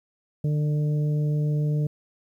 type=harmonic tone; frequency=149.4 Hz; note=D3; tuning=30 cents sharp; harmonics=1 / 2 / 3 / 4; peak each=-21 / -37 / -36 / -42 dBFS; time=0.44-1.87 s; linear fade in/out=5 ms; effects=10-bit